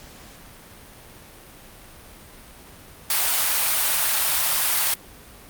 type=high-pass noise; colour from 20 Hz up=white; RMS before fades=-21 dBFS; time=3.1-4.94 s; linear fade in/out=2 ms; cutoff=630 Hz; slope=24 dB/octave; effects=pink hiss -45 dBFS RMS until 5.49 s + Opus 48 kbps

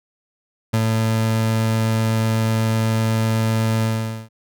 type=tone with ADSR envelope; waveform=30% pulse; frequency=111.5 Hz; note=A2; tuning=23 cents sharp; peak=-12 dBFS; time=0.73-4.29 s; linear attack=12 ms; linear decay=46 ms; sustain=-2 dB; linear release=460 ms; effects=none

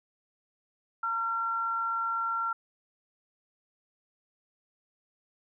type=tone pair together; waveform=sine; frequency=913 / 1368 Hz; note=A#5 / F6; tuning=-36 / -36 cents; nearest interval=perfect fifth; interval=700 cents; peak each=-37 / -28 dBFS; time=1.03-2.53 s; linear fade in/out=5 ms; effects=none

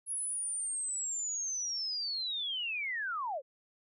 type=linear sweep; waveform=sine; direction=down; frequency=10570 to 489.7 Hz; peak=-33 dBFS; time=0.06-3.42 s; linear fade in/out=50 ms; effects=none

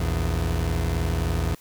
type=tone pair together; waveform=30% pulse; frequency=59.11 / 82.8 Hz; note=A#1 / E2; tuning=+25 / +8 cents; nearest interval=tritone; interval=583 cents; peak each=-23 / -22 dBFS; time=0-1.55 s; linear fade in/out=5 ms; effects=white hiss -54 dBFS RMS until 1.6 s

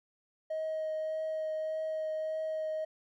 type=tone with vibrato; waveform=triangle; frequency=629 Hz; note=D#5; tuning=19 cents sharp; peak=-29 dBFS; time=0.5-2.85 s; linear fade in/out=10 ms; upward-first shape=triangle; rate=1.7 Hz; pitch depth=11 cents each way; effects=tanh soft clip ceiling -28 dBFS

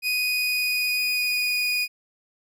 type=tone with pitch glide; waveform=30% pulse; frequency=2489 to 2468 Hz; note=D#7 to D#7; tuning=0 to -15 cents; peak=-19 dBFS; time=0.02-1.88 s; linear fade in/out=50 ms; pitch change=-15 cents; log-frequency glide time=0.13-1.53 s; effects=none

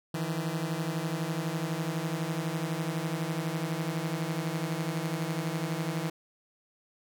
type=beating tone pair; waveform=sawtooth; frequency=156.1 / 168.1 Hz; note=D#3 / E3; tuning=+6 / +34 cents; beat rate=12 Hz; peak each=-29 / -29 dBFS; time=0.14-6.1 s; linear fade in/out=5 ms; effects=none

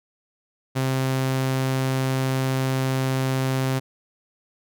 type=tone; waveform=sawtooth; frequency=131.9 Hz; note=C3; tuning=14 cents sharp; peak=-17 dBFS; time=0.75-3.8 s; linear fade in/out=20 ms; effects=none

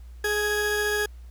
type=tone pair together; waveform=40% pulse; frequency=418.9 / 1661.2 Hz; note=G#4 / G#6; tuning=+15 / 0 cents; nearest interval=2 octaves; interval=2385 cents; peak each=-25 dBFS; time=0.24-1.06 s; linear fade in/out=5 ms; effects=added 60 Hz sine -40 dBFS peak until 1.3 s + pink hiss -62 dBFS RMS until 1.3 s

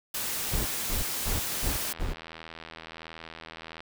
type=noise; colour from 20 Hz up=white; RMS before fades=-32 dBFS; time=0.14-1.93 s; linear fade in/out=5 ms
type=noise bursts; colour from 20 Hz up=brown; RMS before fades=-29 dBFS; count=5; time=0.51-2.14 s; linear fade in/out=20 ms; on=150 ms; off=220 ms
type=click train; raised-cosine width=0.3 ms; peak=-25 dBFS; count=187; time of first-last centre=1.52-3.805 s; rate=81.4 Hz
effects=none

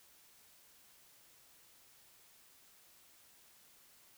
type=silence; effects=white hiss -64 dBFS RMS until 4.17 s

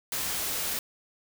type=noise; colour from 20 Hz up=white; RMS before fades=-31 dBFS; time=0.12-0.79 s; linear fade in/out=2 ms; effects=none

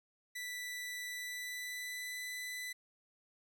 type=tone with pitch glide; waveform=sawtooth; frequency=1975.5 to 1995 Hz; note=B6 to B6; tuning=0 to +17 cents; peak=-37 dBFS; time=0.35-2.73 s; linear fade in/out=10 ms; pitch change=+17 cents; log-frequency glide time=1.08-2.2 s; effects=13-bit

